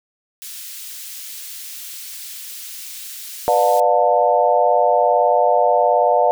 white high-pass noise, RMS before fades -33 dBFS, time 0.42-3.8 s, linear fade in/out 0 ms, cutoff 2700 Hz, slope 12 dB/octave
sine chord, B half-diminished seventh, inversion none, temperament just, 493.9 / 592.7 / 711.2 / 889 Hz, B4 / D5 / F5 / A5, 0 / +16 / +31 / +18 cents, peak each -19 / -17 / -16 / -19 dBFS, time 3.48-6.31 s, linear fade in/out 0 ms
effects none

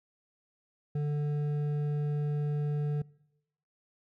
triangle tone with hard clipping, 147.3 Hz, D3, 6 cents sharp, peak -30 dBFS, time 0.95-3.02 s, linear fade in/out 5 ms, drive 11 dB, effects noise-tail reverb RT60 0.9 s tail -24 dB re dry

